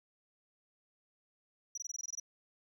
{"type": "tone bursts", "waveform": "sine", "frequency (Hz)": 5840, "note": "F#8", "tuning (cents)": -24, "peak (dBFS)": -35, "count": 10, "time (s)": [1.75, 2.199], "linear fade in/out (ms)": 5, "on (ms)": 26, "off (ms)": 21, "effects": ["tanh soft clip ceiling -37 dBFS"]}